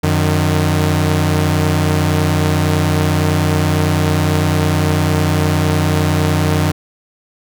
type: tone pair together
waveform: sawtooth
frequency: 90.76 / 152.5 Hz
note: F#2 / D#3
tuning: -33 / -34 cents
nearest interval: major sixth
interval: 899 cents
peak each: -11 dBFS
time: 0.03-6.72 s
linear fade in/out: 10 ms
effects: none